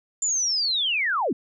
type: linear sweep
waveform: sine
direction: down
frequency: 7230 to 185.6 Hz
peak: -21 dBFS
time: 0.22-1.33 s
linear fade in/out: 5 ms
effects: none